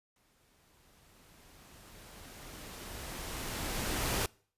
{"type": "noise with exponential growth", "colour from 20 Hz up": "pink", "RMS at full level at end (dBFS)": -31, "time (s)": [0.16, 4.26], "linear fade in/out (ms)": 2, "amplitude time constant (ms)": 890, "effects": ["noise-tail reverb RT60 0.5 s tail -25 dB re dry", "resampled to 32000 Hz"]}